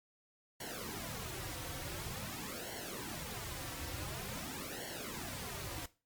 pink noise with flanger, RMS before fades -43 dBFS, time 0.6-5.86 s, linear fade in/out 5 ms, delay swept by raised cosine 0.8 to 4.9 ms, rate 0.47 Hz, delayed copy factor -0.85, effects noise-tail reverb RT60 0.3 s tail -17 dB re dry + MP3 96 kbps

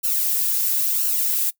violet noise with flanger, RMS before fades -21 dBFS, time 0.03-1.51 s, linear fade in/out 20 ms, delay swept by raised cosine 0.7 to 3 ms, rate 0.98 Hz, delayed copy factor +0.75, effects noise-tail reverb RT60 0.1 s tail -21 dB re dry

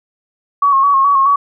sine tone with vibrato, 1107 Hz, C#6, 3 cents flat, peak -8 dBFS, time 0.62-1.36 s, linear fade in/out 5 ms, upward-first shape square, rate 4.7 Hz, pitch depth 39 cents each way, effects none

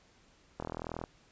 click train, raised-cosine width 1 ms, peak -23 dBFS, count 19, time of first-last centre 0.6-1.039 s, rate 41 Hz, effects pink hiss -64 dBFS RMS until 1.31 s + resampled to 16000 Hz

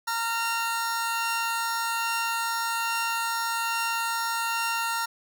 sawtooth tone pair together, 920.4 / 1380 Hz, A#5 / F6, -22 / -21 cents, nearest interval perfect fifth, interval 701 cents, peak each -25 dBFS, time 0.07-5.06 s, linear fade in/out 10 ms, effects none

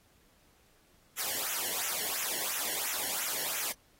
white noise with flanger, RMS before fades -34 dBFS, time 1.17-3.73 s, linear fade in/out 20 ms, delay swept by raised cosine 0.21 to 0.83 ms, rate 2.9 Hz, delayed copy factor -0.95, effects pink hiss -66 dBFS RMS until 3.99 s + AAC 48 kbps

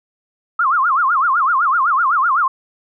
sine tone with vibrato, 1218 Hz, D#6, 37 cents flat, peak -12 dBFS, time 0.59-2.48 s, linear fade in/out 5 ms, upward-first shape sine, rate 7.9 Hz, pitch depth 280 cents each way, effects none

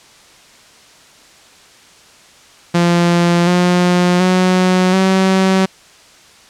sawtooth tone with pitch steps, 172.6 / 178.17 / 183.92 / 189.86 Hz, F3 / F3 / F#3 / F#3, -20 / +35 / -10 / +45 cents, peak -6 dBFS, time 2.74-5.66 s, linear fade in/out 10 ms, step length 730 ms, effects white hiss -44 dBFS RMS until 6.49 s + low-pass 7000 Hz 12 dB/octave

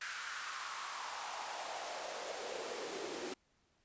pink noise with high-pass filter sweep, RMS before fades -43 dBFS, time 0.01-3.34 s, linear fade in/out 5 ms, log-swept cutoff 1600 to 340 Hz, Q 3.4, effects pink hiss -75 dBFS RMS until 3.84 s + resampled to 16000 Hz

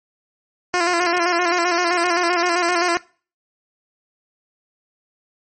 10% pulse tone with vibrato, 349.2 Hz, F4, in tune, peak -8 dBFS, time 0.74-2.97 s, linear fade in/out 0 ms, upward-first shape square, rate 7.7 Hz, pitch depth 45 cents each way, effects noise-tail reverb RT60 0.4 s tail -23 dB re dry + MP3 32 kbps

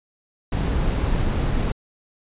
brown noise with amplitude modulation, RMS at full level -20 dBFS, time 0.52-1.72 s, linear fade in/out 5 ms, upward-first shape sine, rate 219 Hz, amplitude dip 30%, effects resampled to 8000 Hz

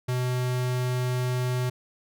square tone, 125.6 Hz, B2, 30 cents sharp, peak -25 dBFS, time 0.08-1.7 s, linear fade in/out 10 ms, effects none

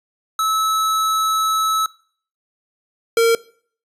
square tone pair in turn, 1300 / 459.6 Hz, E6 / A#4, -24 / -25 cents, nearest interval octave + tritone, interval 1801 cents, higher first, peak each -17 / -12 dBFS, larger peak second, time 0.39-1.86 / 3.17-3.35 s, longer first, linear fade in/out 2 ms, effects noise-tail reverb RT60 0.5 s tail -21 dB re dry + resampled to 32000 Hz

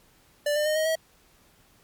square tone with pitch steps, 587.3 / 600.7 / 614.4 / 628.4 / 642.7 Hz, D5 / D5 / D#5 / D#5 / E5, 0 / +39 / -22 / +17 / -44 cents, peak -23 dBFS, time 0.46-0.955 s, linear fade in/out 5 ms, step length 99 ms, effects pink hiss -60 dBFS RMS until 1.83 s + MP3 96 kbps

